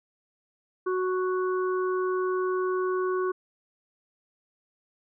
harmonic tone, 370 Hz, F#4, in tune, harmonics 1 / 3 / 4, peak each -25 / -32 / -38 dBFS, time 0.86-3.32 s, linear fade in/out 10 ms, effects none

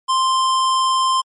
square tone, 1046.5 Hz, C6, in tune, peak -15 dBFS, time 0.08-1.22 s, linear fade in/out 20 ms, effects MP3 48 kbps

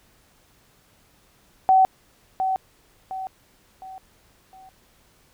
sine tone with echo, 759 Hz, F#5, 44 cents sharp, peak -12 dBFS, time 1.69-1.85 s, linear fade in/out 0 ms, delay 710 ms, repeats 4, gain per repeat -8 dB, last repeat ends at 4.69 s, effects pink hiss -59 dBFS RMS until 5.33 s

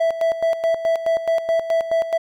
triangle tone with tremolo, 659.3 Hz, E5, in tune, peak -13 dBFS, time 0-2.18 s, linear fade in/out 10 ms, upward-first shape square, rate 4.7 Hz, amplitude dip 70%, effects none

